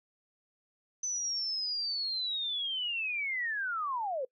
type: linear sweep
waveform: sine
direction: down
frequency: 6080 to 489.5 Hz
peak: -31 dBFS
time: 1.03-4.25 s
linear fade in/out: 5 ms
effects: noise-tail reverb RT60 0.1 s tail -24 dB re dry